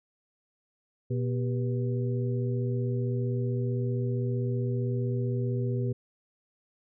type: harmonic tone with a mistuned harmonic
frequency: 121.7 Hz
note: B2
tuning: 25 cents flat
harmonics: 1 / 2 / 3 / 4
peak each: -27 / -36 / -35 / -39 dBFS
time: 1.1-5.93 s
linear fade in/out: 10 ms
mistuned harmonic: 3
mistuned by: +120 cents
effects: none